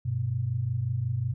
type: tone pair together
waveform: sine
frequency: 98.26 / 123.8 Hz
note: G2 / B2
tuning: +5 / +5 cents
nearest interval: major third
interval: 400 cents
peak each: -31 / -27 dBFS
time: 0.05-1.34 s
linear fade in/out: 10 ms
effects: none